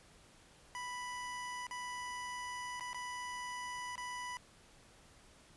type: tone with dropouts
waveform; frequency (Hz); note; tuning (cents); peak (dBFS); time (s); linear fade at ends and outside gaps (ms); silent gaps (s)
25% pulse; 987.8; B5; 0; -37; 0.75-4.37; 0; 1.668-1.71 / 2.797-2.808 / 2.931-2.945 / 3.956-3.979
effects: pink hiss -62 dBFS RMS until 5.56 s + resampled to 24000 Hz

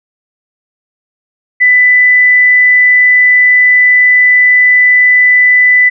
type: tone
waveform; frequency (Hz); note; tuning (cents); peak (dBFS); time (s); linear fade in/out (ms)
sine; 1993; B6; +15; -3; 1.6-5.9; 20
effects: none

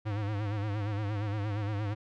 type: tone with vibrato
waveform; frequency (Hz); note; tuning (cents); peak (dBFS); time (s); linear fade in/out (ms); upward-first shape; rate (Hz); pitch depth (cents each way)
square; 104; G#2; +3; -31; 0.05-1.95; 20; sine; 8.6; 79
effects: low-pass 3000 Hz 12 dB/octave

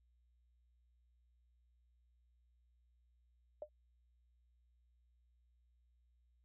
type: tone with exponential decay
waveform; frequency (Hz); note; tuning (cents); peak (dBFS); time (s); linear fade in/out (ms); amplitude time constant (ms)
sine; 602; D5; +43; -38; 3.62-3.69; 2; 15
effects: added 60 Hz sine -70 dBFS peak until 6.44 s

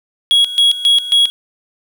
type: tone with tremolo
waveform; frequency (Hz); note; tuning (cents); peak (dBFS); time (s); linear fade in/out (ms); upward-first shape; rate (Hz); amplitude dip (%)
triangle; 3322; G#7; 0; -6; 0.31-1.3; 0; square; 3.7; 80
effects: 7-bit

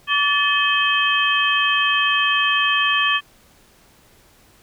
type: tone cluster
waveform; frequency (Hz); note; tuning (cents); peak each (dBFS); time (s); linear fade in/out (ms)
sine; 1144 / 1746 / 2560 / 3144; D6 / A6 / D#7 / G7; -46 / -14 / +49 / +4; -21; 0.07-3.21; 50
effects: pink hiss -53 dBFS RMS until 4.62 s

